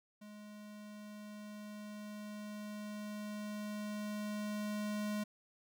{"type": "tone with level ramp", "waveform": "square", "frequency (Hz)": 209.5, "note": "G#3", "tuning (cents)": 15, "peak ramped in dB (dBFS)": [-51, -36], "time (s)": [0.21, 5.24], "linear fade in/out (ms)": 10, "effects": []}